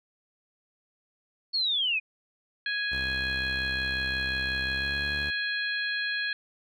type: linear sweep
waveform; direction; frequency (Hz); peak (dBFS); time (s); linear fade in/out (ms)
sine; down; 4435 to 2428; -24; 1.53-2; 20
type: harmonic tone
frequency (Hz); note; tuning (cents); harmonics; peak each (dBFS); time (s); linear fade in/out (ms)
830.6; G#5; 0; 2 / 3 / 4 / 5; -29 / -36 / -37 / -36; 2.66-6.33; 2
type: tone with pitch glide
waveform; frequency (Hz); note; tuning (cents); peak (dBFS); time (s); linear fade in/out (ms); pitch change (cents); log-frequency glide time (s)
sawtooth; 65.6 to 72.37; C2 to D2; +5 to -25; -32; 2.91-5.31; 20; +170; 4.67-5.1
effects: none